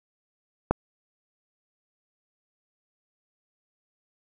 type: click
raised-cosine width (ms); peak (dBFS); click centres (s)
1; -6; 0.71
effects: none